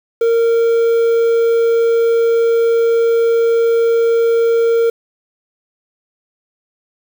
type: tone with quantisation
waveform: triangle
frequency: 461.7 Hz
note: A#4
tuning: 17 cents flat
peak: -8 dBFS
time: 0.21-4.9 s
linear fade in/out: 5 ms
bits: 6
effects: none